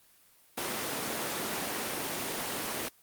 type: high-pass noise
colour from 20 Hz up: pink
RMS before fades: -34 dBFS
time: 0.57-2.89 s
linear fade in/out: 10 ms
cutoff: 240 Hz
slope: 12 dB/octave
effects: white hiss -62 dBFS RMS until 3.02 s + Opus 24 kbps